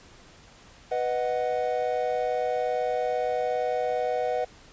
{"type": "chord", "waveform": "triangle", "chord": "B major", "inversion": "none", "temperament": "equal", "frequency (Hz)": [493.9, 622.3, 740], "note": ["B4", "D#5", "F#5"], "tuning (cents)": [0, 0, 0], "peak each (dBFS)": [-26, -28, -27], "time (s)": [0.91, 4.45], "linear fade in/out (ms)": 10, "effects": ["pink hiss -52 dBFS RMS until 4.72 s", "resampled to 16000 Hz"]}